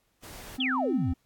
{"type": "noise", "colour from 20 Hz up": "pink", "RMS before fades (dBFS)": -44, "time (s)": [0.22, 0.58], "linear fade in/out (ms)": 20}
{"type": "tone", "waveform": "triangle", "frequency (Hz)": 259.3, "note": "C4", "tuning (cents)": -15, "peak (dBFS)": -27, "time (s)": [0.58, 1.14], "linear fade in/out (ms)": 10}
{"type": "exponential sweep", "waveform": "sine", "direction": "down", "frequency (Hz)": [3520, 71.3], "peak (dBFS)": -26, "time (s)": [0.6, 1.13], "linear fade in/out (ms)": 5}
{"effects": ["pink hiss -72 dBFS RMS until 1.25 s", "AAC 64 kbps"]}